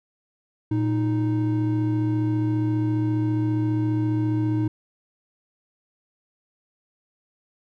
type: tone pair together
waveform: triangle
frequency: 115.29 / 311.1 Hz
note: A#2 / D#4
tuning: -19 / 0 cents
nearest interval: octave + perfect fourth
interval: 1719 cents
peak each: -21 dBFS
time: 0.71-4.68 s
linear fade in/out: 5 ms
effects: none